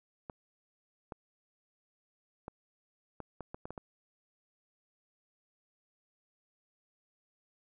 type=clicks; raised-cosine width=1 ms; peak=-27 dBFS; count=9; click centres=0.298 / 1.122 / 2.481 / 3.203 / 3.407 / 3.545 / 3.655 / 3.706 / 3.778 s; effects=none